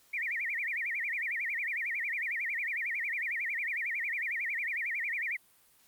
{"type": "tone with vibrato", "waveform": "sine", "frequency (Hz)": 2093, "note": "C7", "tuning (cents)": 0, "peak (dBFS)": -31, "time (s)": [0.13, 5.37], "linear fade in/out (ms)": 10, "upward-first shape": "sine", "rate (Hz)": 11, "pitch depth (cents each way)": 250, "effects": ["white hiss -64 dBFS RMS until 5.87 s", "Opus 48 kbps"]}